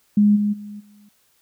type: tone with level steps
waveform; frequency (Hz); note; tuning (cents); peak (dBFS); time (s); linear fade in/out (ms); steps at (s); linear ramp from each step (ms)
sine; 207.1; G#3; -5; -11 / -17 / -32 / -47; 0.17-1.09; 5; 0.35 / 0.52 / 0.79; 20
effects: white hiss -62 dBFS RMS until 1.41 s